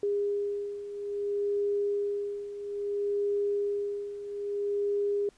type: beating tone pair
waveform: sine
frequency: 406.3 / 406.9 Hz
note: G#4 / G#4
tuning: -38 / -35 cents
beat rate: 0.6 Hz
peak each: -34 / -29 dBFS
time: 0.03-5.29 s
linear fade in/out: 2 ms
effects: pink hiss -63 dBFS RMS until 5.37 s + resampled to 22050 Hz